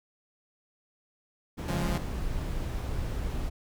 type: noise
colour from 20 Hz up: brown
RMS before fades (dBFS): -32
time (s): 1.57-3.5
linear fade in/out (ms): 20
type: chord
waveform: sawtooth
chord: Db major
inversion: none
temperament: equal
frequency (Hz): 138.59 / 174.61 / 207.7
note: Db3 / F3 / Ab3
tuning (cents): 0 / 0 / 0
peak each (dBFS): -30 / -28 / -31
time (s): 1.68-1.98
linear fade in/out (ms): 5
effects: none